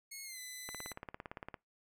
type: tone with pitch glide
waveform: 10% pulse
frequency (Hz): 2177 to 2008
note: C#7 to B6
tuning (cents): -32 to +28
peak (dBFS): -36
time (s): 0.11-0.93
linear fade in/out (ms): 10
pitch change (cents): -140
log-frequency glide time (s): 0.24-0.39
type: click train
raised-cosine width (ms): 0.5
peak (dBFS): -28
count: 16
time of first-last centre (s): 0.69-1.542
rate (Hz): 17.6
effects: noise-tail reverb RT60 0.2 s tail -24 dB re dry